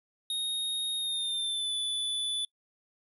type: tone with pitch glide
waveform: square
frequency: 3729 to 3479 Hz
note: A#7 to A7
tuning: 0 to -20 cents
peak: -30 dBFS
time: 0.3-2.45 s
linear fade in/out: 2 ms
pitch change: -120 cents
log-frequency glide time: 0.97-1.74 s
effects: noise-tail reverb RT60 0.1 s tail -25 dB re dry + resampled to 32000 Hz